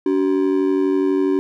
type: ring-modulated tone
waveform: triangle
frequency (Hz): 332.3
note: E4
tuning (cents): +14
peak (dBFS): -10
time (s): 0.06-1.39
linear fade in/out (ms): 0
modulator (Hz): 46.1
effects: none